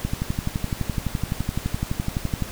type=click train; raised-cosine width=5 ms; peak=-11 dBFS; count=29; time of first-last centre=0.05-2.423 s; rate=11.8 Hz; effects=pink hiss -37 dBFS RMS until 2.51 s